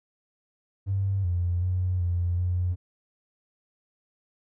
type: tone with pitch steps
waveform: triangle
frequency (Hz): 97.7 / 87.8 / 91.2 / 87.5 / 89.5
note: G2 / F2 / F#2 / F2 / F2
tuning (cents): -5 / +10 / -24 / +4 / +43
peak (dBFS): -19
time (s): 0.86-2.76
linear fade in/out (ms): 50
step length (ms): 380
effects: tanh soft clip ceiling -21 dBFS